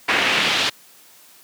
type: noise with band-pass filter sweep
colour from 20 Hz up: brown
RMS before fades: -19 dBFS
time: 0.08-0.7 s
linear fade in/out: 10 ms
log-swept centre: 2200 to 3800 Hz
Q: 1.8
effects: white hiss -49 dBFS RMS until 1.43 s + high-pass 150 Hz 12 dB/octave